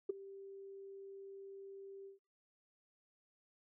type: tone with ADSR envelope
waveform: sine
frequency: 392 Hz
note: G4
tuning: in tune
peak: -29 dBFS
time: 0.09-2.19 s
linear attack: 8 ms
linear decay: 12 ms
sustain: -20 dB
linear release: 130 ms
effects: noise-tail reverb RT60 0.4 s tail -26 dB re dry + tanh soft clip ceiling -25 dBFS